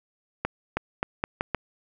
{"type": "accelerating click train", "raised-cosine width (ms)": 0.5, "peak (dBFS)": -10, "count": 6, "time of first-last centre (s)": [0.45, 1.547], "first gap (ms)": 320, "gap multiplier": 0.81, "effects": []}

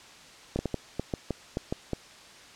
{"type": "clicks", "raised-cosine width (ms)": 2, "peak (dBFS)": -15, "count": 10, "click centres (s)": [0.56, 0.59, 0.657, 0.743, 0.996, 1.138, 1.307, 1.571, 1.725, 1.933], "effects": ["white hiss -50 dBFS RMS until 2.55 s", "low-pass 6000 Hz 12 dB/octave"]}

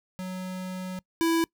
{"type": "tone pair in turn", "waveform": "square", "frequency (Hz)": [185, 330.5], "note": ["F#3", "E4"], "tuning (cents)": [0, 5], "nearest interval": "minor seventh", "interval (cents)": 1005, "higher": "second", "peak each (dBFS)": [-33, -22], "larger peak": "second", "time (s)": [[0.19, 0.99], [1.21, 1.44]], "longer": "first", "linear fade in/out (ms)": 0, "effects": ["noise-tail reverb RT60 0.1 s tail -24 dB re dry"]}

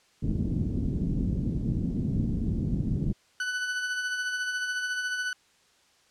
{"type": "low-pass noise", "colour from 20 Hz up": "white", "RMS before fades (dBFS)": -28, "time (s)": [0.22, 3.13], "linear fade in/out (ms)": 10, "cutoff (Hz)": 240, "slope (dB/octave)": 24}
{"type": "tone with tremolo", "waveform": "40% pulse", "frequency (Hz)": 1493, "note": "F#6", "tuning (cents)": 15, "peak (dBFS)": -26, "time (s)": [3.4, 5.33], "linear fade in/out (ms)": 2, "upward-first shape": "sine", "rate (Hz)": 14, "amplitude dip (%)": 40}
{"effects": ["white hiss -63 dBFS RMS until 6.1 s", "low-pass 7000 Hz 12 dB/octave"]}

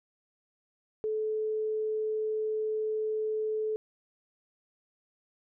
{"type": "tone", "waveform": "sine", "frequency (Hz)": 433.1, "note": "A4", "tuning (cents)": -27, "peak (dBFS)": -28, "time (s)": [1.04, 3.76], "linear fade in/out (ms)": 0, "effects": []}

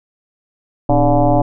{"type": "tone with frequency modulation", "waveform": "sine", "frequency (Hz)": 299.8, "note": "D4", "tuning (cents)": 36, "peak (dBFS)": -9, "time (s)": [0.89, 1.42], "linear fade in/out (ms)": 5, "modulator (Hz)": 140, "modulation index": 3.7, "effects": []}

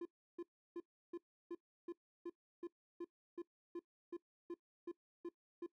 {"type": "tone bursts", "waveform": "triangle", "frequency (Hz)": 345.4, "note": "F4", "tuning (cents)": -19, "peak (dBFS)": -40, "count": 16, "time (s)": [0.01, 5.664], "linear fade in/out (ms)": 5, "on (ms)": 44, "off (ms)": 330, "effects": ["noise-tail reverb RT60 0.1 s tail -19 dB re dry"]}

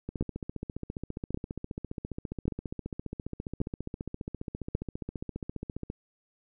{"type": "two click trains", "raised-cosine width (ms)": 3, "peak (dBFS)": [-15, -22], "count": [5, 87], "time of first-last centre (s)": [[0.21, 4.75], [0.09, 5.901]], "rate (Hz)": [0.881, 14.8], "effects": []}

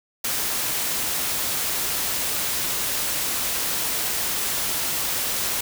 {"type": "noise", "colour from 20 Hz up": "white", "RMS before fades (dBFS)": -25, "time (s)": [0.24, 5.61], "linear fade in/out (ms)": 5, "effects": []}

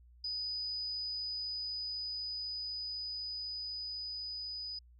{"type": "tone with level ramp", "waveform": "sine", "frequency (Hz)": 4978, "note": "D#8", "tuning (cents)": 0, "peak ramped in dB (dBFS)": [-35, -39], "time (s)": [0.24, 4.79], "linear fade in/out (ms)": 5, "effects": ["added 60 Hz sine -57 dBFS peak until 4.99 s"]}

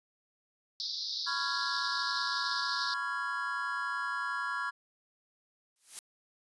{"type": "band-pass noise", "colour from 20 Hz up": "white", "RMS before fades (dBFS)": -37, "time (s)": [0.8, 2.94], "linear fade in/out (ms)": 0, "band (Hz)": [3700, 5300], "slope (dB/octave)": 96}
{"type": "chord", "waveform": "triangle", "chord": "C# dominant seventh", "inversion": "third", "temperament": "just", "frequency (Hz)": [997.9, 1108.7, 1385.9, 1663.1], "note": ["B5", "C#6", "E#6", "G#6"], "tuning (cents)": [18, 0, -14, 2], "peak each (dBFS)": [-38, -37, -35, -35], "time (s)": [1.26, 4.71], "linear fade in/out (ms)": 20}
{"type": "noise with exponential growth", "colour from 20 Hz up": "blue", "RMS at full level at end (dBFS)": -36, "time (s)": [5.76, 5.99], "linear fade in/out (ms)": 1, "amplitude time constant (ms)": 49}
{"effects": ["resampled to 24000 Hz"]}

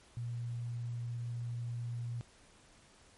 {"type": "tone", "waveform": "sine", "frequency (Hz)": 119, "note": "A#2", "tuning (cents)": 36, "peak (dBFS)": -36, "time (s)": [0.17, 2.21], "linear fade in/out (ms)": 0, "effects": ["pink hiss -62 dBFS RMS until 3.17 s", "MP3 48 kbps"]}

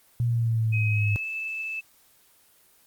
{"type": "exponential sweep", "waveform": "sine", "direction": "down", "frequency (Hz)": [120, 103], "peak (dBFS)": -21, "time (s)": [0.2, 1.16], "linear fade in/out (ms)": 0}
{"type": "tone with pitch glide", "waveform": "sine", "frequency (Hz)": [2529, 2627], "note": ["D#7", "E7"], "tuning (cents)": [28, -7], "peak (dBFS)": -28, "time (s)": [0.72, 1.81], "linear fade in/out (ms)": 20, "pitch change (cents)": 65, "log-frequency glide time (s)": [0.9, 1.27]}
{"effects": ["white hiss -59 dBFS RMS until 2.86 s", "Opus 24 kbps"]}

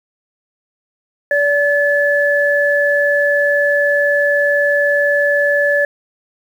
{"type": "tone pair together", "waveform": "sine", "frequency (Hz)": [576, 1726], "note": ["D5", "A6"], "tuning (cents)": [-34, -34], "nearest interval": "octave + perfect fifth", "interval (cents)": 1900, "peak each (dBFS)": -14, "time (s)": [1.31, 5.85], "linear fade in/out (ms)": 2, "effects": ["7-bit"]}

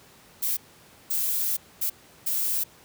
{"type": "noise bursts at uneven times", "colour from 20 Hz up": "violet", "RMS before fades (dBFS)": -26, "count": 4, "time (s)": [[0.42, 0.57], [1.1, 1.57], [1.81, 1.9], [2.26, 2.64]], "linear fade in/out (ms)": 10, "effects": ["pink hiss -53 dBFS RMS until 2.84 s", "high-pass 80 Hz 12 dB/octave"]}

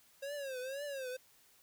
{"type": "tone with vibrato", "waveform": "square", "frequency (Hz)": 541, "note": "C#5", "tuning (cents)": -42, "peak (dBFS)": -40, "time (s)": [0.22, 1.17], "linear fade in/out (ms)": 10, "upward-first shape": "triangle", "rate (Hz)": 2, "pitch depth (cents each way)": 150, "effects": ["white hiss -66 dBFS RMS until 1.62 s"]}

